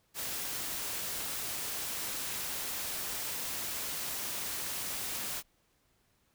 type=noise; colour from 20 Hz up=white; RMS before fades=-37 dBFS; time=0.14-5.43 s; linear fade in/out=50 ms; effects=pink hiss -72 dBFS RMS until 6.34 s